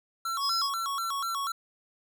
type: tone with vibrato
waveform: square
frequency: 1225 Hz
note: D#6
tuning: 27 cents flat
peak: -30 dBFS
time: 0.25-1.52 s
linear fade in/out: 5 ms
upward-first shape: square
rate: 4.1 Hz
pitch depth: 170 cents each way
type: tone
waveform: sine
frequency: 5080 Hz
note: D#8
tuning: 35 cents sharp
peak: -27 dBFS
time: 0.4-0.7 s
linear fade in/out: 50 ms
effects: none